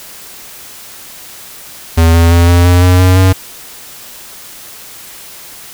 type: tone with pitch steps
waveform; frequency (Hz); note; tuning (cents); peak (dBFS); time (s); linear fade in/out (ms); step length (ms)
square; 82.41 / 83.95 / 85.51 / 87.11 / 88.73 / 90.39 / 92.08 / 93.79; E2 / E2 / F2 / F2 / F2 / F#2 / F#2 / F#2; 0 / +32 / -36 / -4 / +28 / -40 / -8 / +24; -5; 1.97-3.33; 10; 170
effects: white hiss -32 dBFS RMS until 5.73 s